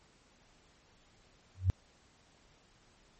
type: tone with exponential growth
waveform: sine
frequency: 92.9 Hz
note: F#2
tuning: 7 cents sharp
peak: -20 dBFS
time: 1.55-1.7 s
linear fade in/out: 0 ms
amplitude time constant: 32 ms
effects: pink hiss -65 dBFS RMS until 3.19 s + MP3 32 kbps